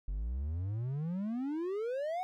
triangle exponential sweep, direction up, 45.15 to 757 Hz, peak -31 dBFS, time 0.08-2.23 s, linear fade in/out 0 ms, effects none

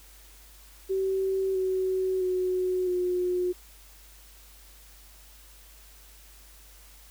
sine tone with pitch steps, 383.2 / 375.3 / 367.6 / 360 Hz, G4 / F#4 / F#4 / F#4, -39 / +25 / -11 / -47 cents, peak -24 dBFS, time 0.89-3.53 s, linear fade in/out 20 ms, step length 660 ms, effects added 50 Hz sine -52 dBFS peak until 7.1 s + white hiss -54 dBFS RMS until 7.1 s

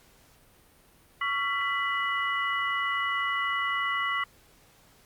sine tone cluster, 1122 / 1365 / 1988 / 2924 Hz, C#6 / F6 / B6 / F#7, +21 / -40 / +11 / -21 cents, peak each -30 / -34 / -29 / -37 dBFS, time 1.21-4.24 s, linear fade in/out 5 ms, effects pink hiss -59 dBFS RMS until 5.05 s + Opus 48 kbps

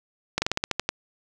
slowing click train, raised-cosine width 0.2 ms, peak -6 dBFS, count 9, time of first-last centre 0.38-0.89 s, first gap 40 ms, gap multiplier 1.13, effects none

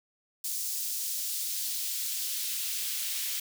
white noise with high-pass filter sweep, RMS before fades -33 dBFS, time 0.44-3.4 s, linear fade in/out 5 ms, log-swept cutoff 5700 to 2600 Hz, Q 1, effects none

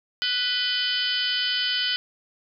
harmonic tone with a mistuned harmonic, 493.9 Hz, B4, in tune, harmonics 3 / 4 / 5 / 6 / 7 / 8 / 9 / 10, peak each -30 / -35 / -37 / -25 / -36 / -36 / -31 / -32 dBFS, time 0.22-1.96 s, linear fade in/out 0 ms, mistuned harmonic 6, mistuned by +47 cents, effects none

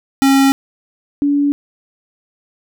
square / sine tone pair in turn, 272.1 / 286.3 Hz, C#4 / D4, -32 / -44 cents, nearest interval minor second, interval 88 cents, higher second, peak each -9 / -11 dBFS, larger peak first, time 0.22-0.52 / 1.22-1.52 s, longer neither, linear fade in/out 0 ms, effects none

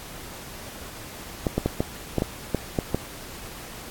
clicks, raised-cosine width 2 ms, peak -8 dBFS, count 9, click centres 1.468 / 1.58 / 1.66 / 1.805 / 2.183 / 2.221 / 2.547 / 2.788 / 2.946 s, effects pink hiss -40 dBFS RMS until 3.9 s + AAC 64 kbps

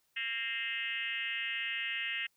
sine tone with frequency modulation, 2341 Hz, D7, 6 cents flat, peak -33 dBFS, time 0.16-2.27 s, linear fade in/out 10 ms, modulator 245 Hz, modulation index 2.6, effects white hiss -75 dBFS RMS until 2.36 s

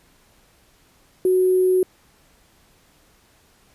sine tone with sample-and-hold, 370.1 Hz, F#4, in tune, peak -14 dBFS, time 1.25-1.83 s, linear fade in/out 2 ms, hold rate 11025 Hz, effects pink hiss -57 dBFS RMS until 3.74 s + resampled to 32000 Hz

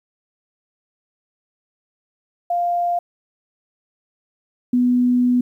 sine tone pair in turn, 698.5 / 247 Hz, F5 / B3, 0 / 0 cents, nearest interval octave + tritone, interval 1800 cents, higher first, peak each -17 / -13 dBFS, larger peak second, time 2.5-2.99 / 4.73-5.41 s, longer second, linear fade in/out 5 ms, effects 9-bit

